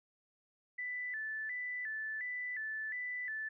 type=tone with vibrato; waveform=sine; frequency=1864.7 Hz; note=A#6; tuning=in tune; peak=-37 dBFS; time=0.78-3.49 s; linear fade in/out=10 ms; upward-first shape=square; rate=1.4 Hz; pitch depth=110 cents each way; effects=none